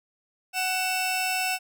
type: tone pair together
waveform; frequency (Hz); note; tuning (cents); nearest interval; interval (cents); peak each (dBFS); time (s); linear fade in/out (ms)
sawtooth; 744.5 / 2666; F#5 / E7; +11 / +19; octave + minor seventh; 2208; -24; 0.53-1.59; 50
effects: none